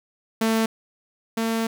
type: tone pair in turn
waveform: sawtooth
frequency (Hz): 223.4 / 226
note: A3 / A3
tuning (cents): +27 / +47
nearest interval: unison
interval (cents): 20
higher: second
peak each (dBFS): -15 / -18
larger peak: first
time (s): 0.41-0.66 / 1.37-1.67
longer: second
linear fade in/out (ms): 5
effects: none